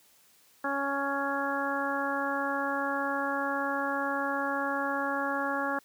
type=harmonic tone; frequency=278.3 Hz; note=C#4; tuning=7 cents sharp; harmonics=1 / 2 / 3 / 4 / 5 / 6; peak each=-35 / -35 / -35 / -35 / -35 / -35 dBFS; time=0.64-5.79 s; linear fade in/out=5 ms; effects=white hiss -62 dBFS RMS until 5.84 s + high-pass 100 Hz 12 dB/octave